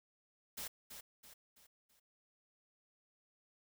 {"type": "noise with echo", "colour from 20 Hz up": "white", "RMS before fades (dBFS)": -44, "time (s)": [0.57, 0.68], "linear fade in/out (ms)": 10, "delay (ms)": 330, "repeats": 4, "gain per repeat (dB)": -7, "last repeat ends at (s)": 2, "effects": []}